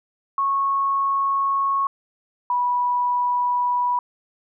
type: tone pair in turn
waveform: sine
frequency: 1100 / 979.6 Hz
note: C#6 / B5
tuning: -14 / -14 cents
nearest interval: major second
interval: 200 cents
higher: first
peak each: -18 dBFS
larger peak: neither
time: 0.38-1.87 / 2.5-3.99 s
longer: neither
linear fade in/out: 2 ms
effects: none